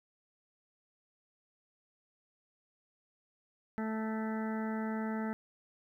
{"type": "harmonic tone", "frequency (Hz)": 219.6, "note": "A3", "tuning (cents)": -3, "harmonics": [1, 2, 3, 4, 6, 7, 8, 9], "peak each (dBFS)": [-34, -43, -46, -44, -47, -50, -51, -51], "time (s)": [3.78, 5.33], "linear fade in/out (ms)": 0, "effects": ["12-bit"]}